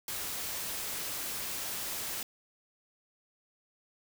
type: noise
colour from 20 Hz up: white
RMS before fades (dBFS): -37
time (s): 0.08-2.23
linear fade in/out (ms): 2
effects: none